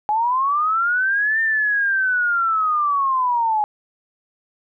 sine linear two-way sweep, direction up then down, 830.6 to 1808 to 830.6 Hz, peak -16 dBFS, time 0.09-3.64 s, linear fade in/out 0 ms, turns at 1.41 s, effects none

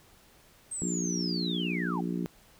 sine linear sweep, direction down, 8372 to 715 Hz, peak -33 dBFS, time 0.71-2.01 s, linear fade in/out 10 ms
harmonic tone, 59 Hz, A#1, 22 cents sharp, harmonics 3 / 4 / 5 / 6 / 7, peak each -32 / -36 / -36 / -39 / -44 dBFS, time 0.82-2.26 s, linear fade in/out 0 ms
effects pink hiss -59 dBFS RMS until 2.59 s

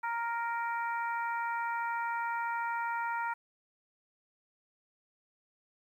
harmonic tone, 466.2 Hz, A#4, in tune, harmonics 2 / 3 / 4 / 5, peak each -33 / -37 / -42 / -46 dBFS, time 0.03-3.34 s, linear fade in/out 10 ms, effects 11-bit

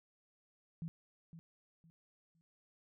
sine tone with echo, 164.81 Hz, E3, in tune, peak -39 dBFS, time 0.82-0.88 s, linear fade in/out 0 ms, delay 510 ms, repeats 3, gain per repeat -11 dB, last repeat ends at 2.41 s, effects none

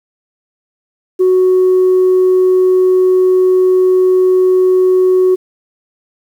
sine tone, 370 Hz, F#4, in tune, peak -5 dBFS, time 1.19-5.36 s, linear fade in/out 20 ms, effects tanh soft clip ceiling -4 dBFS + 7-bit

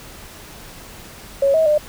sine tone with pitch steps, 553 / 639 / 601 Hz, C#5 / D#5 / D5, -4 / +46 / +40 cents, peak -12 dBFS, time 1.42-1.78 s, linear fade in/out 5 ms, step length 120 ms, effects pink hiss -39 dBFS RMS until 1.88 s

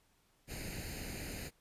pink noise with comb filter, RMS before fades -43 dBFS, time 0.47-1.51 s, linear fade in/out 50 ms, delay 0.44 ms, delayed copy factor +0.75, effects pink hiss -72 dBFS RMS until 1.6 s + resampled to 32000 Hz

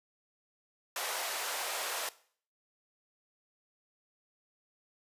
pink high-pass noise, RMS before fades -36 dBFS, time 0.96-2.09 s, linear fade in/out 2 ms, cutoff 550 Hz, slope 24 dB/octave, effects noise-tail reverb RT60 0.5 s tail -18 dB re dry + resampled to 32000 Hz

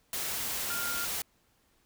sine tone in noise, 1404 Hz, F6, 9 cents sharp, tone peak -35 dBFS, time 0.7-1.05 s, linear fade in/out 2 ms, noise white, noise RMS -34 dBFS, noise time 0.13-1.22 s, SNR -4 dB, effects pink hiss -69 dBFS RMS until 1.85 s

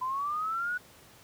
sine linear sweep, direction up, 1005 to 1484 Hz, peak -29 dBFS, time 0.01-0.78 s, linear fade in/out 10 ms, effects pink hiss -55 dBFS RMS until 1.23 s + high-pass 80 Hz 12 dB/octave

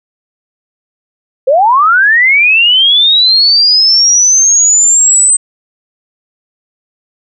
sine linear sweep, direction up, 494.9 to 8210 Hz, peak -4 dBFS, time 1.47-5.37 s, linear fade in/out 10 ms, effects none

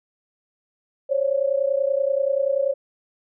sine tone pair together, 538 / 568.4 Hz, C5 / C#5, +48 / +43 cents, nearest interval minor second, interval 95 cents, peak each -21 / -22 dBFS, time 1.09-2.74 s, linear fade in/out 20 ms, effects none

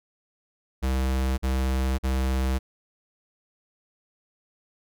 square tone bursts, 65.41 Hz, C2, in tune, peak -23 dBFS, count 3, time 0.82-2.59 s, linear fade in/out 20 ms, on 560 ms, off 45 ms, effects none

